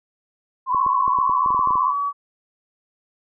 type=tone with vibrato; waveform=sine; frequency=1025 Hz; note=C6; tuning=36 cents flat; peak=-18 dBFS; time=0.66-1.94 s; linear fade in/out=50 ms; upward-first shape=sine; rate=15 Hz; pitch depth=66 cents each way
type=tone with pitch glide; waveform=sine; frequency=1108 to 1137.2 Hz; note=C#6 to C#6; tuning=-1 to +44 cents; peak=-20 dBFS; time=0.7-2.13 s; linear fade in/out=50 ms; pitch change=+45 cents; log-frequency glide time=1.02-1.58 s
type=clicks; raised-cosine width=2 ms; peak=-22 dBFS; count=12; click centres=0.747 / 0.864 / 1.079 / 1.187 / 1.296 / 1.461 / 1.505 / 1.546 / 1.593 / 1.674 / 1.707 / 1.755 s
effects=none